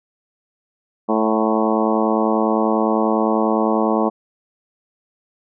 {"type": "harmonic tone with a mistuned harmonic", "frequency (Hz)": 110, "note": "A2", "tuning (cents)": 0, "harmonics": [2, 3, 4, 5, 6, 7, 8, 9, 10], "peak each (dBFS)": [-20, -22, -23, -24, -25, -25, -26, -27, -27], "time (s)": [1.08, 4.1], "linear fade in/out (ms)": 20, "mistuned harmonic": 7, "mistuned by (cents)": -29, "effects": []}